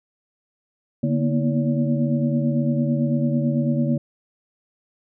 sine tone cluster, 144.6 / 234 / 243 / 317.8 / 568 Hz, D3 / A#3 / B3 / D#4 / C#5, -27 / +7 / -28 / +37 / +42 cents, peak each -22 / -22 / -26 / -30 / -30 dBFS, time 1.03-3.98 s, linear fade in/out 5 ms, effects none

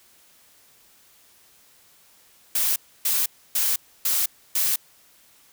blue noise bursts, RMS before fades -22 dBFS, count 5, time 2.55-4.76 s, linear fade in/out 5 ms, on 210 ms, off 290 ms, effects white hiss -56 dBFS RMS until 5.52 s

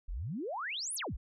sine exponential two-way sweep, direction up then down, 34.08 to 11770 to 34.08 Hz, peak -35 dBFS, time 0.08-1.17 s, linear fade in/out 10 ms, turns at 0.95 s, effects none

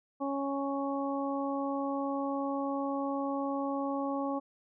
harmonic tone, 277.2 Hz, C#4, in tune, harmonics 1 / 2 / 3 / 4, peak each -33 / -36 / -38 / -39 dBFS, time 0.2-4.4 s, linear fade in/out 20 ms, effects none

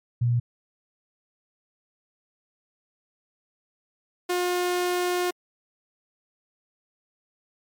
sine / sawtooth tone pair in turn, 120 / 357.4 Hz, B2 / F4, -49 / +40 cents, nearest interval octave + perfect fifth, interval 1889 cents, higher second, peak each -19 dBFS, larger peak neither, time 0.21-0.4 / 4.29-5.31 s, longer second, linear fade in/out 10 ms, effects MP3 96 kbps

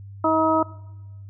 harmonic tone, 318.3 Hz, D#4, 39 cents sharp, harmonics 1 / 2 / 3 / 4, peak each -22 / -22 / -22 / -22 dBFS, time 0.24-0.63 s, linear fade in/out 5 ms, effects noise-tail reverb RT60 1.0 s tail -19 dB re dry + added 99 Hz sine -37 dBFS peak until 1.29 s

